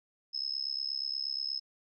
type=tone with amplitude modulation; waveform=sine; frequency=5180 Hz; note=E8; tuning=31 cents flat; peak=-28 dBFS; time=0.33-1.6 s; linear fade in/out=20 ms; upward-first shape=sine; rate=68.4 Hz; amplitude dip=100%; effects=none